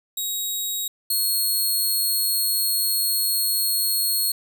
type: tone pair in turn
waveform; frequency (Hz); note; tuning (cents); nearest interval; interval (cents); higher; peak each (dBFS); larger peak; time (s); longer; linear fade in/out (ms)
10% pulse; 3800 / 4301; A#7 / C8; +33 / +47; major second; 214; second; -17 / -13; second; 0.17-0.88 / 1.1-4.32; second; 5
effects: none